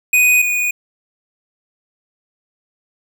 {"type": "tone pair in turn", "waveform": "square", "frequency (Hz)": [2489, 2466], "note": ["D#7", "D#7"], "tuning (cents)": [0, -16], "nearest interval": "unison", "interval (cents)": 16, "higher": "first", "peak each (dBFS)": [-10, -16], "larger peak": "first", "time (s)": [[0.13, 0.42], [0.42, 0.71]], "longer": "neither", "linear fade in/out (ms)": 5, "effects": []}